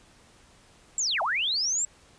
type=linear two-way sweep; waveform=sine; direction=down then up; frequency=7700 to 609 to 7700 Hz; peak=-24 dBFS; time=0.98-1.85 s; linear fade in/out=2 ms; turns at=1.22 s; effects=pink hiss -57 dBFS RMS until 2.18 s + resampled to 22050 Hz